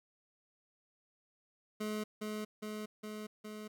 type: tone with echo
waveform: 25% pulse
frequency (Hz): 213.1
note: G#3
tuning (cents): +45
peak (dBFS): -32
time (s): 1.8-2.04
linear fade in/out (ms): 10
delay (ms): 410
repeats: 4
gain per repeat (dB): -2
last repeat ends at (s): 3.68
effects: none